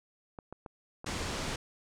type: clicks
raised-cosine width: 1 ms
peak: -29 dBFS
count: 4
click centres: 0.388 / 0.526 / 0.662 / 1.044 s
type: low-pass noise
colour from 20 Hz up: pink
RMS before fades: -36 dBFS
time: 1.06-1.56 s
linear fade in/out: 5 ms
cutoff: 8100 Hz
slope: 24 dB/octave
effects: none